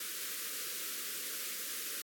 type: band-stop noise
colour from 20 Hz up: white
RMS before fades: -40 dBFS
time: 0-2.02 s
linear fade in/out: 5 ms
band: 540 to 1200 Hz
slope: 48 dB/octave
effects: high-pass 300 Hz 12 dB/octave + AAC 64 kbps